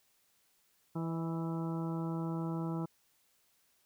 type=harmonic tone with a mistuned harmonic; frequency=164.81 Hz; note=E3; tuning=in tune; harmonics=1 / 2 / 3 / 4 / 5 / 6 / 7 / 8; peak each=-35 / -39 / -48 / -50 / -49 / -49 / -57 / -50 dBFS; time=0.95-2.86 s; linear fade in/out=10 ms; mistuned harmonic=4; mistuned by=-37 cents; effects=white hiss -72 dBFS RMS until 3.85 s